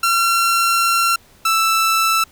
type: tone pair in turn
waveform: sawtooth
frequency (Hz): 1364 / 1323.6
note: F6 / E6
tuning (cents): -41 / +7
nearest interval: minor second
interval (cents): 52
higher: first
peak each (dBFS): -10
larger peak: neither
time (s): 0.03-1.16 / 1.45-2.24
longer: first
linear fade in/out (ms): 5
effects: pink hiss -50 dBFS RMS until 2.31 s